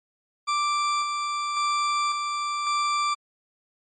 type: tone with tremolo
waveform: 40% pulse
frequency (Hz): 1174.7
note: D6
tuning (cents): 0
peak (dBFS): -21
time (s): 0.47-3.15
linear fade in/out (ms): 20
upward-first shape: square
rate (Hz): 0.91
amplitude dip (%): 35
effects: MP3 32 kbps